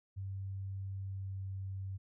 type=tone with pitch glide; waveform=sine; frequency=96.9 to 96.18 Hz; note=G2 to G2; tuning=-20 to -32 cents; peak=-38 dBFS; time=0.16-1.98 s; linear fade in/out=20 ms; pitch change=-12 cents; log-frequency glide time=1-1.44 s; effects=none